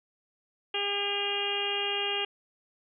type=harmonic tone; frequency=403.9 Hz; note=G#4; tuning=48 cents flat; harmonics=1 / 2 / 3 / 4 / 5 / 6 / 7 / 8; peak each=-35 / -37 / -42 / -41 / -42 / -37 / -31 / -36 dBFS; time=0.74-2.25 s; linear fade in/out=5 ms; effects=none